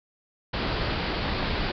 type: low-pass noise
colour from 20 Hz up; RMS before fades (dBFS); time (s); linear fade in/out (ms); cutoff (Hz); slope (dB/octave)
pink; -28; 0.53-1.72; 10; 4900; 96
effects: none